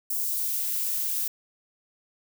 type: noise with high-pass filter sweep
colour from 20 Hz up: violet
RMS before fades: -28 dBFS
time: 0.1-1.28 s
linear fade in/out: 5 ms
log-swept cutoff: 7200 to 320 Hz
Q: 0.81
effects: none